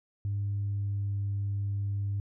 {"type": "tone with pitch glide", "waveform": "sine", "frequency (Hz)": [101, 100.3], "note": ["G#2", "G2"], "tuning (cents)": [-48, 40], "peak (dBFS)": -27, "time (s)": [0.25, 2.2], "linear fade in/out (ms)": 0, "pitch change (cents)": -12, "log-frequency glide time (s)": [0.63, 1.08], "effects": ["tanh soft clip ceiling -25 dBFS"]}